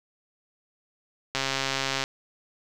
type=click train; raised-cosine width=0.2 ms; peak=-9 dBFS; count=94; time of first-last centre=1.35-2.039 s; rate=135 Hz; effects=none